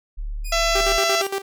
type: tone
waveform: sine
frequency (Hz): 36.71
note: D1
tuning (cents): 0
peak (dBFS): -25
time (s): 0.17-0.99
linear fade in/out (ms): 20
type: tone with pitch glide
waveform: 10% pulse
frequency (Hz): 2471 to 2822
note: D#7 to F7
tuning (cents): -13 to +17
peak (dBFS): -26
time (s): 0.44-1.29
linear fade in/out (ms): 20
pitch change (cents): +230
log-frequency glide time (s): 0.79-0.87
type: harmonic tone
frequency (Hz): 670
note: E5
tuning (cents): +28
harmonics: 1 / 2 / 3 / 4 / 5 / 6 / 7 / 8 / 9 / 10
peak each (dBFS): -22 / -25 / -27 / -28 / -29 / -30 / -30 / -31 / -32 / -32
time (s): 0.52-1.22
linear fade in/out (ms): 5
type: tone with tremolo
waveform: sawtooth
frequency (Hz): 392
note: G4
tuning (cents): 0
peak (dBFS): -18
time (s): 0.75-1.42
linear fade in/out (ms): 5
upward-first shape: square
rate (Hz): 8.7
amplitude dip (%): 75
effects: none